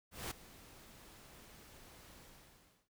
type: noise with ADSR envelope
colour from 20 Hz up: pink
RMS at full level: -40 dBFS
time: 0.11-2.89 s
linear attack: 200 ms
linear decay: 8 ms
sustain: -18 dB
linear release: 690 ms
effects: none